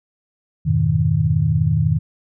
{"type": "chord", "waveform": "sine", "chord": "F half-diminished seventh", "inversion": "none", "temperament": "equal", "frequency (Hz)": [87.31, 103.83, 123.47, 155.56], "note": ["F2", "Ab2", "Cb3", "Eb3"], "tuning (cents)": [0, 0, 0, 0], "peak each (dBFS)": [-22, -21, -21, -17], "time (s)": [0.65, 1.99], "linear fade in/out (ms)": 20, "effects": []}